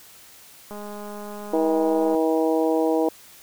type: click train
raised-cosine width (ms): 1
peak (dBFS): -24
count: 299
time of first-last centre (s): 0.71-2.15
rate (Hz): 207
type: harmonic tone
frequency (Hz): 160.1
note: D#3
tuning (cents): +50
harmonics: 2 / 3 / 4 / 5 / 6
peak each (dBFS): -22 / -22 / -26 / -29 / -33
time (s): 1.53-3.09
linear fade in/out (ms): 5
effects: white hiss -48 dBFS RMS until 3.42 s